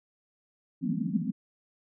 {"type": "band-pass noise", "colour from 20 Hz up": "white", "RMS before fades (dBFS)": -30, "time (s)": [0.81, 1.32], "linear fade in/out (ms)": 20, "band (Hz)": [160, 270], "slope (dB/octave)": 96, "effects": []}